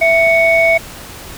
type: tone pair together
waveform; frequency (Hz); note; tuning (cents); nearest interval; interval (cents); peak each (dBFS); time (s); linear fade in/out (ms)
sine; 662 / 2225; E5 / C#7; +7 / +6; octave + major sixth; 2099; -10; 0.01-0.78; 10
effects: tanh soft clip ceiling -1 dBFS + pink hiss -32 dBFS RMS until 1.37 s